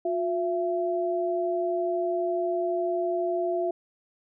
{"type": "tone pair together", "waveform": "sine", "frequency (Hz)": [357.8, 672], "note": ["F4", "E5"], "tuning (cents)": [42, 33], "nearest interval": "major seventh", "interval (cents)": 1091, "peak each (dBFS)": [-27, -27], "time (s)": [0.05, 3.71], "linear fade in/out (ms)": 5, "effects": []}